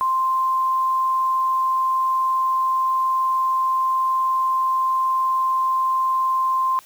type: tone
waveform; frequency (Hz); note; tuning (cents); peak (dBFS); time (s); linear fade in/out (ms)
sine; 1046.5; C6; 0; -17; 0.01-6.79; 0
effects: white hiss -49 dBFS RMS until 6.85 s